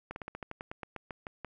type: slowing click train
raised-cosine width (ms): 0.5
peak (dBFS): -24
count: 14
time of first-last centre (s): 0.11-1.447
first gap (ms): 51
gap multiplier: 1.11
effects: none